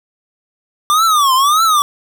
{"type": "tone with vibrato", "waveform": "square", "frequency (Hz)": 1174.7, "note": "D6", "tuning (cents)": 0, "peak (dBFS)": -10, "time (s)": [0.9, 1.82], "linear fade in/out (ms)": 0, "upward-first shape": "triangle", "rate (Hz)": 1.7, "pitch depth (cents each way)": 250, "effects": []}